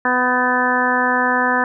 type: harmonic tone with a mistuned harmonic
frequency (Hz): 250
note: B3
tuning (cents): +21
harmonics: 1 / 2 / 3 / 4 / 5 / 6 / 7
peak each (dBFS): -23 / -24 / -23 / -20 / -25 / -22 / -20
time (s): 0.05-1.64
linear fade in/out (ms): 2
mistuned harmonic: 6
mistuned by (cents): +21
effects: none